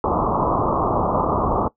white low-pass noise, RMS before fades -20 dBFS, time 0.04-1.68 s, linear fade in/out 2 ms, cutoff 1200 Hz, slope 96 dB/octave, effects noise-tail reverb RT60 0.1 s tail -18 dB re dry

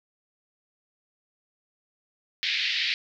pink band-pass noise, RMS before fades -27 dBFS, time 2.43-2.94 s, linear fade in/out 0 ms, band 1900 to 4700 Hz, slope 48 dB/octave, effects none

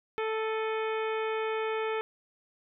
harmonic tone with a mistuned harmonic, 440 Hz, A4, in tune, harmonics 1 / 2 / 3 / 4 / 5 / 6 / 7 / 8, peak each -30 / -37 / -38 / -42 / -42 / -44 / -48 / -52 dBFS, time 0.18-2.01 s, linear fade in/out 0 ms, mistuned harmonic 6, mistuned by -91 cents, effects none

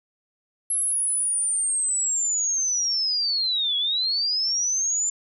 sine linear two-way sweep, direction down then up, 11110 to 3322 to 7200 Hz, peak -21 dBFS, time 0.7-5.1 s, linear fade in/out 5 ms, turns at 3.77 s, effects none

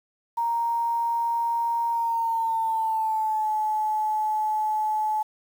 sine tone with pitch glide, 932.3 to 859.9 Hz, A#5 to A5, 0 to -40 cents, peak -22 dBFS, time 0.37-5.23 s, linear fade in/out 10 ms, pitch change -140 cents, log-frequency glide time 1.9-3.49 s, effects 8-bit

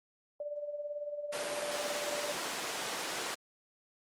sine tone with tremolo, 587.3 Hz, D5, in tune, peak -34 dBFS, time 0.4-2.32 s, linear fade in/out 2 ms, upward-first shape sine, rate 18 Hz, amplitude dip 60%
pink high-pass noise, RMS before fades -37 dBFS, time 1.32-3.35 s, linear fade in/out 10 ms, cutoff 420 Hz, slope 12 dB/octave
effects low-pass 10000 Hz 12 dB/octave + Opus 32 kbps

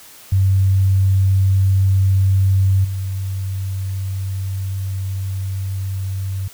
sine tone with level steps, 96.1 Hz, G2, 34 cents flat, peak -11 / -20 dBFS, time 0.32-6.48 s, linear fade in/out 5 ms, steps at 2.84 s, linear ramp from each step 10 ms, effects white hiss -42 dBFS RMS until 6.53 s

